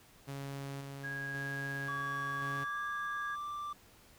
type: tone with tremolo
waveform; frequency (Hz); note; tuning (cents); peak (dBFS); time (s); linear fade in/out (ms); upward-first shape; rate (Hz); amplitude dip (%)
sawtooth; 138.59; C#3; 0; -36; 0.27-2.65; 20; square; 0.93; 30
type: tone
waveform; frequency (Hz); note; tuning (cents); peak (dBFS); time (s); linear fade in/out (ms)
sine; 1646; G#6; -16; -38; 1.03-3.36; 20
type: tone with pitch glide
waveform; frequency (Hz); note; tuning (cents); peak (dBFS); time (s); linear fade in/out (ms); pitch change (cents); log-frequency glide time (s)
triangle; 1136 to 1177.4; C#6 to D6; +42 to +4; -36; 1.88-3.73; 5; +62; 2.44-2.79
effects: pink hiss -61 dBFS RMS until 4.18 s